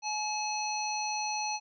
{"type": "harmonic tone with a mistuned harmonic", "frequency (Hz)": 848, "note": "G#5", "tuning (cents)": 36, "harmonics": [1, 3, 5, 7], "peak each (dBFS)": [-33, -38, -39, -37], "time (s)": [0.02, 1.6], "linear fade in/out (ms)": 50, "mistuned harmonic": 3, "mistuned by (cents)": 19, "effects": []}